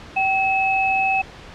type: tone pair together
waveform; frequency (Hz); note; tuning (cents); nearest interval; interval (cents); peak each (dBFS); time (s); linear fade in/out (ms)
sine; 770 / 2587; G5 / E7; -31 / -33; octave + major sixth; 2098; -19; 0.16-1.22; 10
effects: pink hiss -40 dBFS RMS until 1.54 s + low-pass 4000 Hz 12 dB/octave